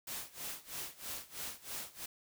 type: noise with tremolo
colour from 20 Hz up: white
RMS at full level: -41 dBFS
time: 0.07-2.06 s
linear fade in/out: 5 ms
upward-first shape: sine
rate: 3.1 Hz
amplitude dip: 90%
effects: none